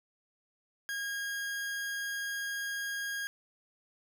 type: tone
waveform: 40% pulse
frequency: 1631 Hz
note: G#6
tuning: 32 cents flat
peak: -33 dBFS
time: 0.89-3.27 s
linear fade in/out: 0 ms
effects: none